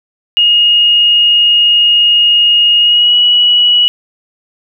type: tone with pitch glide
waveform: sine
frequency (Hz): 2863 to 2928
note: F7 to F#7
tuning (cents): +42 to -19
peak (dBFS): -5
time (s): 0.37-3.88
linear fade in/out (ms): 0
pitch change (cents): +39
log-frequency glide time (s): 2.79-3.18
effects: none